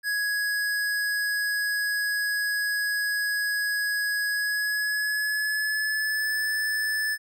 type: tone with pitch glide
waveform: square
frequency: 1668 to 1743.9 Hz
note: G#6 to A6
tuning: +7 to -16 cents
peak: -25 dBFS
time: 0.03-7.18 s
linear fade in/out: 50 ms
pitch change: +77 cents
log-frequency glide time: 4.29-6.51 s
effects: none